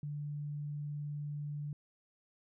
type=tone; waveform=sine; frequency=146.83 Hz; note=D3; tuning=in tune; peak=-37 dBFS; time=0.03-1.73 s; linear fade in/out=2 ms; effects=none